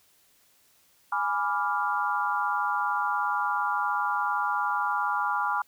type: chord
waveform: sine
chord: G# diminished seventh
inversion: none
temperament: equal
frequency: 830.6 / 987.8 / 1174.7 / 1396.9 Hz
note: G#5 / B5 / D6 / F6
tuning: 0 / 0 / 0 / 0 cents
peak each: -30 dBFS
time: 1.12-5.62 s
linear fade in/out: 5 ms
effects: white hiss -63 dBFS RMS until 5.67 s